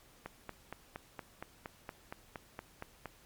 click train, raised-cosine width 0.5 ms, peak -26 dBFS, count 13, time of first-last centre 0.26-3.057 s, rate 4.29 Hz, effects pink hiss -62 dBFS RMS until 3.25 s + MP3 96 kbps

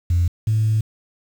sine tone pair in turn, 86.6 / 109.11 Hz, F2 / A2, -14 / -14 cents, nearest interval major third, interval 400 cents, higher second, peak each -13 / -14 dBFS, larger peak first, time 0.1-0.28 / 0.47-0.81 s, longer second, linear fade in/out 5 ms, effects tanh soft clip ceiling -11 dBFS + 7-bit

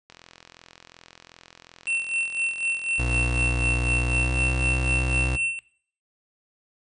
click train, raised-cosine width 0.2 ms, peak -27 dBFS, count 145, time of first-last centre 0.1-3.472 s, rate 42.7 Hz
square tone with tremolo, 2700 Hz, E7, 41 cents sharp, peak -23 dBFS, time 1.87-5.59 s, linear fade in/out 0 ms, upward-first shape sine, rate 4 Hz, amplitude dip 70%
30% pulse tone with pitch glide, 60.8 to 63.49 Hz, B1 to B1, -26 to +49 cents, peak -21 dBFS, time 2.98-5.37 s, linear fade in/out 20 ms, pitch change +75 cents, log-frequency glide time 4.05-4.4 s
effects noise-tail reverb RT60 0.5 s tail -17 dB re dry + resampled to 22050 Hz

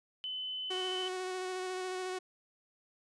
sine tone, 3027 Hz, F#7, 39 cents sharp, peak -36 dBFS, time 0.24-1.08 s, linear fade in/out 0 ms
sawtooth tone with vibrato, 370 Hz, F#4, in tune, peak -32 dBFS, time 0.7-2.19 s, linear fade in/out 10 ms, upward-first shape square, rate 14 Hz, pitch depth 13 cents each way
effects resampled to 22050 Hz

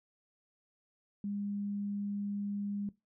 sine tone, 202.8 Hz, G#3, 41 cents flat, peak -34 dBFS, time 1.24-2.89 s, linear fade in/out 2 ms, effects noise-tail reverb RT60 0.2 s tail -18 dB re dry

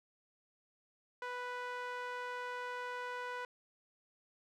sawtooth tone with band-pass filter, 493.9 Hz, B4, in tune, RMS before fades -42 dBFS, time 1.22-3.45 s, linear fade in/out 2 ms, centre 1300 Hz, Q 1.4, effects none

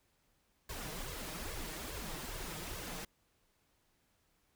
pink noise with flanger, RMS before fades -43 dBFS, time 0.69-3.05 s, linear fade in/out 5 ms, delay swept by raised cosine 1.8 to 6.5 ms, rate 2.4 Hz, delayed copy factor +1, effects pink hiss -75 dBFS RMS until 4.55 s

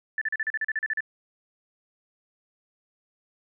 sine tone bursts, 1757 Hz, A6, 3 cents flat, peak -24 dBFS, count 12, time 0.18-1.006 s, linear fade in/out 2 ms, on 34 ms, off 38 ms, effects none

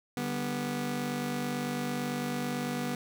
sawtooth chord, G major, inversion second, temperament just, 147 / 196 / 245 Hz, D3 / G3 / B3, +2 / 0 / -14 cents, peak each -34 / -34 / -29 dBFS, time 0.17-2.95 s, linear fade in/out 2 ms, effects none

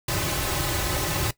pink noise with comb filter, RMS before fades -26 dBFS, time 0.08-1.31 s, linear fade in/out 5 ms, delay 4.3 ms, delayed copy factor -0.8, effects noise-tail reverb RT60 0.1 s tail -17 dB re dry

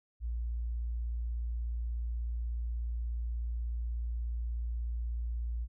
sine tone, 58.27 Hz, A#1, in tune, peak -32 dBFS, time 0.2-5.68 s, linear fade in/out 50 ms, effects none

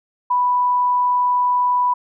sine tone, 987.8 Hz, B5, in tune, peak -14 dBFS, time 0.3-1.94 s, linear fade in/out 10 ms, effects none

